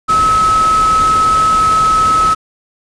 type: tone in noise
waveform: sine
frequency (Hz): 1290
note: E6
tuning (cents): -38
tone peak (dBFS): -8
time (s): 0.08-2.35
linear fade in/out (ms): 20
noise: pink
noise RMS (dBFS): -22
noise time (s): 0.08-2.35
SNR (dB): +11
effects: resampled to 22050 Hz